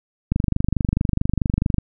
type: click train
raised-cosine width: 5 ms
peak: -6 dBFS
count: 37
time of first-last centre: 0.32-1.783 s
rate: 24.6 Hz
effects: none